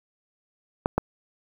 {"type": "clicks", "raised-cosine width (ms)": 1, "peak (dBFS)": -7, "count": 2, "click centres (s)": [0.859, 0.98], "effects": ["7-bit"]}